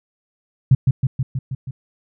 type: tone with echo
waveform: sine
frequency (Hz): 130.81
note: C3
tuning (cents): 0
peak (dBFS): -7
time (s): 0.71-0.75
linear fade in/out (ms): 5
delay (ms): 160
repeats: 6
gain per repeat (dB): -3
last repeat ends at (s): 1.71
effects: none